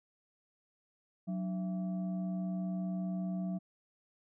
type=tone with frequency modulation; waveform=sine; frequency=185 Hz; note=F#3; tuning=in tune; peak=-33 dBFS; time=1.27-3.59 s; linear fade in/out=20 ms; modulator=485 Hz; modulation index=0.44; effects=none

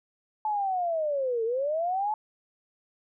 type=linear two-way sweep; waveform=sine; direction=down then up; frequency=870 to 440 to 870 Hz; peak=-25 dBFS; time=0.45-2.14 s; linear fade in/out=2 ms; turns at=1.44 s; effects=none

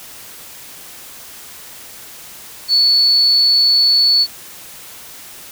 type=tone; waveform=sine; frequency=4435 Hz; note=C#8; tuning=in tune; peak=-9 dBFS; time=2.68-4.27 s; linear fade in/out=50 ms; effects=white hiss -36 dBFS RMS until 5.51 s

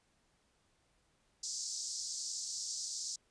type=band-pass noise; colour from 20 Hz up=pink; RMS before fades=-41 dBFS; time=1.43-3.16 s; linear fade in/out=5 ms; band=4700 to 7800 Hz; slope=48 dB/octave; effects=pink hiss -74 dBFS RMS until 3.3 s + resampled to 22050 Hz

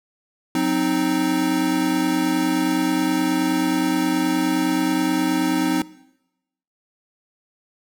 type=chord; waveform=square; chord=C diminished; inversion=second; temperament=equal with one note detuned; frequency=182.13 / 261.6 / 311.1 Hz; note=Gb3 / C4 / Eb4; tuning=-27 / 0 / 0 cents; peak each=-27 / -23 / -22 dBFS; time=0.55-5.82 s; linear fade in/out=2 ms; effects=noise-tail reverb RT60 0.9 s tail -20 dB re dry

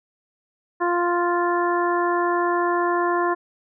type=harmonic tone; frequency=349.2 Hz; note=F4; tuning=in tune; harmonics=1 / 2 / 3 / 4 / 5; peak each=-22 / -26 / -23 / -31 / -30 dBFS; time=0.8-3.35 s; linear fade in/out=20 ms; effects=none

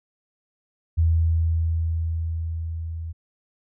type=tone with level ramp; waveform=sine; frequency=82 Hz; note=E2; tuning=9 cents flat; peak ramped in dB=-15 to -29 dBFS; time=0.97-3.13 s; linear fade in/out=20 ms; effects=none

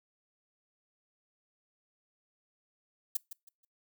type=noise with echo; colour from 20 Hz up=violet; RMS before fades=-30 dBFS; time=3.15-3.17 s; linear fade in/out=5 ms; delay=160 ms; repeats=3; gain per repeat=-12 dB; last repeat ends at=3.65 s; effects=noise-tail reverb RT60 0.2 s tail -24 dB re dry

